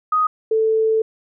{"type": "tone pair in turn", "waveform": "sine", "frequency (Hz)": [1249, 441.6], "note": ["D#6", "A4"], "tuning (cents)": [6, 6], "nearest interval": "octave + tritone", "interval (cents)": 1800, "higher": "first", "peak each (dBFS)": -14, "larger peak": "neither", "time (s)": [[0.12, 0.27], [0.51, 1.02]], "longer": "second", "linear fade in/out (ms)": 5, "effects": []}